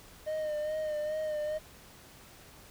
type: tone with vibrato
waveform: triangle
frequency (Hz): 612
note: D#5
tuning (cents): -29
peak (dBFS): -29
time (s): 0.26-1.59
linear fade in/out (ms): 20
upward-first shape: sine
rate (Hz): 2.4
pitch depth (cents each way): 35
effects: pink hiss -54 dBFS RMS until 2.7 s